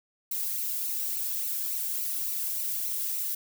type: noise with flanger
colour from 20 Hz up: violet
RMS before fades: -31 dBFS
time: 0.31-3.35 s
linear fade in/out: 5 ms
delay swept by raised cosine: 0.58 to 1.68 ms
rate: 3.5 Hz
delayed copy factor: -0.55
effects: none